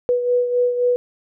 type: beating tone pair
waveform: sine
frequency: 490.1 / 493.9 Hz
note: B4 / B4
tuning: -13 / 0 cents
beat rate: 3.8 Hz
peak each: -16 / -24 dBFS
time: 0.09-0.96 s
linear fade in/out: 0 ms
effects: none